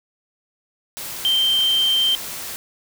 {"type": "tone in noise", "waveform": "sine", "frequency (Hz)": 3136, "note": "G7", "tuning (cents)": 0, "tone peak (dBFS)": -15, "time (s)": [1.25, 2.15], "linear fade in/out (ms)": 0, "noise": "white", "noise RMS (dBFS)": -31, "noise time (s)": [0.97, 2.56], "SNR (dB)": 13, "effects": []}